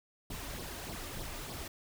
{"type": "noise with flanger", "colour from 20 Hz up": "pink", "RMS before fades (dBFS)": -42, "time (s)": [0.3, 1.68], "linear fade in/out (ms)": 5, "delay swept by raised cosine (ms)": [0.21, 3.31], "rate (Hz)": 3.3, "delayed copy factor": 0.6, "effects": []}